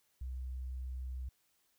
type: tone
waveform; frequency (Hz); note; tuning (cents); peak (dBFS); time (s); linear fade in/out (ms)
sine; 63.8; C2; -43; -38; 0.21-1.29; 5
effects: white hiss -75 dBFS RMS until 1.78 s